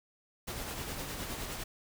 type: noise with tremolo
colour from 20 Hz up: pink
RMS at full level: -38 dBFS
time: 0.47-1.64 s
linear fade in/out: 10 ms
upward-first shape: sine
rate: 9.7 Hz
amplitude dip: 35%
effects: none